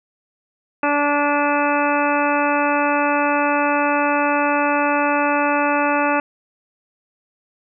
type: harmonic tone with a mistuned harmonic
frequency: 290 Hz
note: D4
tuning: 22 cents flat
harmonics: 1 / 2 / 3 / 4 / 5 / 6 / 7 / 8 / 9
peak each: -22 / -22 / -21 / -24 / -24 / -31 / -33 / -33 / -26 dBFS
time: 0.83-6.2 s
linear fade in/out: 2 ms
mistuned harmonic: 8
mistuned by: +31 cents
effects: none